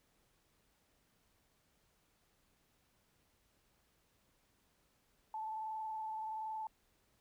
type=tone with frequency modulation; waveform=sine; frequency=874 Hz; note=A5; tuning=12 cents flat; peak=-39 dBFS; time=5.34-6.67 s; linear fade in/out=2 ms; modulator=21.3 Hz; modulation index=0.59; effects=pink hiss -75 dBFS RMS until 7.2 s